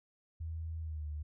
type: tone with pitch glide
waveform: sine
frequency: 81 to 75.14 Hz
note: E2 to D2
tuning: -30 to +40 cents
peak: -37 dBFS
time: 0.4-1.23 s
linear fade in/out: 10 ms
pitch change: -130 cents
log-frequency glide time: 0.8-1.06 s
effects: none